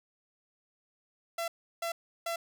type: tone bursts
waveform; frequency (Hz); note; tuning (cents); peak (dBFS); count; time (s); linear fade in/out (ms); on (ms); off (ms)
sawtooth; 674; E5; +38; -28; 3; 1.38-2.36; 5; 100; 340
effects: none